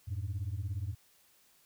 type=beating tone pair; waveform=sine; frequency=89 / 106 Hz; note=F2 / G#2; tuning=+33 / +36 cents; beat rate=17 Hz; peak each=-35 / -35 dBFS; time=0.07-0.95 s; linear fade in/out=20 ms; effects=tanh soft clip ceiling -30 dBFS + white hiss -66 dBFS RMS until 1.65 s